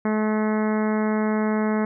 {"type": "harmonic tone", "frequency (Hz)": 215.1, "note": "A3", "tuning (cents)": -39, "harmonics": [1, 2, 3, 4, 5, 6, 7, 8, 9, 10], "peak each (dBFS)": [-21, -27, -31, -33, -35, -37, -38, -39, -40, -41], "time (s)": [0.05, 1.85], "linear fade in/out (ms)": 2, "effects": []}